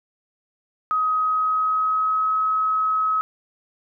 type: tone with pitch glide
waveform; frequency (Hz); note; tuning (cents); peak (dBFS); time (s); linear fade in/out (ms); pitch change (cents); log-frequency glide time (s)
sine; 1262 to 1279.6; D#6 to D#6; +24 to +48; -18; 0.91-3.21; 0; +24; 1.16-2.33
effects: none

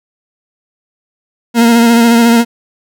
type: tone with vibrato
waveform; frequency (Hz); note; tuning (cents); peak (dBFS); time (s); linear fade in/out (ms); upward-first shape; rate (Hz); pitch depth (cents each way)
40% pulse; 233.1; A#3; 0; -4; 1.54-2.45; 50; sine; 14; 30
effects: none

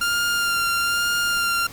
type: tone with vibrato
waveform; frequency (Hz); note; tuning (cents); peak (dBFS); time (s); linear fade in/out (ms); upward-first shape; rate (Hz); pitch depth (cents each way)
sawtooth; 1396.9; F6; 0; -16; 0.01-1.67; 5; sine; 1.1; 15
effects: pink hiss -41 dBFS RMS until 1.72 s

